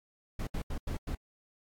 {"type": "noise bursts at uneven times", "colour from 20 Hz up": "brown", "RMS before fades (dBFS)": -34, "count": 5, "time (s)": [[0.39, 0.47], [0.54, 0.62], [0.7, 0.78], [0.87, 0.97], [1.07, 1.15]], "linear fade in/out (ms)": 5, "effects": ["AAC 64 kbps"]}